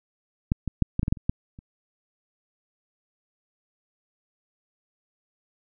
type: clicks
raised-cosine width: 5 ms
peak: -9 / -15 / -6 / -11 / -12 / -13 / -7 / -29 / -9 / -30 dBFS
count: 10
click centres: 0.519 / 0.677 / 0.823 / 0.994 / 1.031 / 1.081 / 1.125 / 1.172 / 1.295 / 1.589 s
effects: none